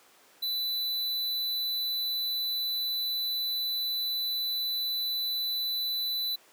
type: tone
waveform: square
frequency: 3988 Hz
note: B7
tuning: 16 cents sharp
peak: -29 dBFS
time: 0.42-6.36 s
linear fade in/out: 10 ms
effects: pink hiss -58 dBFS RMS until 6.52 s + high-pass 400 Hz 12 dB/octave